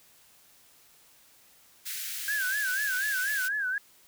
white high-pass noise, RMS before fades -36 dBFS, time 1.85-3.49 s, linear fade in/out 20 ms, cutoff 1500 Hz, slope 48 dB/octave
sine tone with vibrato, 1596 Hz, G6, 31 cents sharp, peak -27 dBFS, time 2.28-3.78 s, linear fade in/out 2 ms, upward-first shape sine, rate 4.1 Hz, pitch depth 130 cents each way
effects white hiss -59 dBFS RMS until 4.07 s

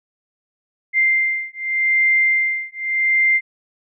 sine beating tone pair, 2093 / 2093.84 Hz, C7 / C7, 0 / +1 cents, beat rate 0.84 Hz, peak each -18 dBFS, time 0.93-3.41 s, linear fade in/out 50 ms, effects none

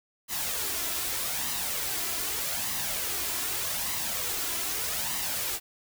white noise with flanger, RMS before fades -31 dBFS, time 0.28-5.6 s, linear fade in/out 50 ms, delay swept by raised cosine 1 to 3 ms, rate 0.82 Hz, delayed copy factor +0.5, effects none

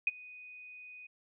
sine tone with ADSR envelope, 2489 Hz, D#7, in tune, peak -23 dBFS, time 0.07-1.07 s, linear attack 3 ms, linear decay 28 ms, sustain -24 dB, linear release 8 ms, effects none

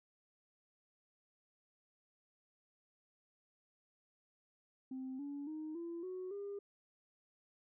sine tone with pitch steps, 261.1 / 284.7 / 310.5 / 338.6 / 369.3 / 402.7 Hz, C4 / C#4 / D#4 / E4 / F#4 / G4, -3 / +46 / -3 / +46 / -3 / +47 cents, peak -40 dBFS, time 4.91-6.59 s, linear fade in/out 5 ms, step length 280 ms, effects tanh soft clip ceiling -38 dBFS

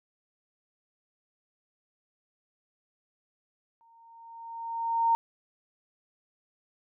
sine tone with exponential growth, 920 Hz, A#5, 23 cents flat, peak -19 dBFS, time 3.81-5.15 s, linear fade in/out 0 ms, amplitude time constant 290 ms, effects none

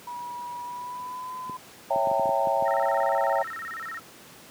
sine tone with pitch glide, 969 to 1013.1 Hz, B5 to B5, -33 to +44 cents, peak -33 dBFS, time 0.07-1.57 s, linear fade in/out 5 ms, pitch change +77 cents, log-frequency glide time 0.6-1.31 s
clicks, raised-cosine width 3 ms, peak -23 dBFS, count 9, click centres 1.496 / 1.96 / 2.072 / 2.114 / 2.196 / 2.257 / 2.292 / 2.472 / 2.624 s
sine chord, C# diminished seventh, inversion none, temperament equal with one note detuned, 554.4 / 659.3 / 784 / 913.1 Hz, C#5 / E5 / G5 / Bb5, 0 / 0 / 0 / -36 cents, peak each -27 dBFS, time 1.9-3.43 s, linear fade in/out 10 ms
sine tone with vibrato, 1568 Hz, G6, in tune, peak -33 dBFS, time 2.65-4 s, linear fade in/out 20 ms, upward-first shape square, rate 17 Hz, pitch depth 290 cents each way
effects pink hiss -48 dBFS RMS until 4.5 s + high-pass 150 Hz 12 dB/octave

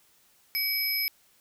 sine tone cluster, 2276 / 5130 / 11760 Hz, C#7 / E8 / F#9, +45 / -48 / -12 cents, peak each -30 dBFS, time 0.55-1.08 s, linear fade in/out 0 ms, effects white hiss -63 dBFS RMS until 1.4 s

